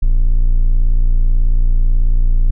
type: tone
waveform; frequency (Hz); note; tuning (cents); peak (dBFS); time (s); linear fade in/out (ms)
triangle; 29.14; A#0; 0; -6; 0.02-2.51; 10
effects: none